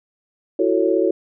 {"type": "chord", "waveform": "sine", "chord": "F# minor seventh", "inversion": "third", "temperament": "just", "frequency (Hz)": [333, 370, 444, 555], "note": ["E4", "F#4", "A4", "C#5"], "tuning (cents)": [18, 0, 16, 2], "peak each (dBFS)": [-20, -19, -21, -22], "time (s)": [0.59, 1.11], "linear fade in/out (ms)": 5, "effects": []}